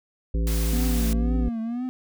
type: harmonic tone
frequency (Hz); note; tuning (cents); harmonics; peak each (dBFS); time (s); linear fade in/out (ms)
55.8; A1; +25; 1 / 3 / 5 / 7 / 9; -21 / -31 / -35 / -38 / -40; 0.34-1.49; 5
type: high-pass noise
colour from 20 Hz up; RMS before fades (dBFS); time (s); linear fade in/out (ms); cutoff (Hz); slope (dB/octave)
white; -34; 0.47-1.13; 0; 530; 48
type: tone with vibrato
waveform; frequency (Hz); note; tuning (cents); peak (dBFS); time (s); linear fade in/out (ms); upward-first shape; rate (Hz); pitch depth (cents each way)
triangle; 238.3; A#3; +38; -24; 0.73-1.89; 0; triangle; 2; 130
effects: none